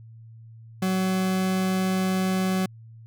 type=tone; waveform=40% pulse; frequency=187.4 Hz; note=F#3; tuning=22 cents sharp; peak=-21 dBFS; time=0.82-2.66 s; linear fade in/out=5 ms; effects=added 113 Hz sine -43 dBFS peak until 3.06 s